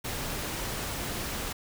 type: noise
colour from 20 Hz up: pink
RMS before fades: -34 dBFS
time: 0.04-1.53 s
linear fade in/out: 10 ms
effects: none